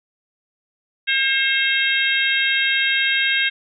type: harmonic tone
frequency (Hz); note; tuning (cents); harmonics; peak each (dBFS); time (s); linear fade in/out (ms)
536; C5; +42; 3 / 4 / 5 / 6 / 7; -21 / -22 / -23 / -24 / -24; 1.07-3.5; 20
effects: none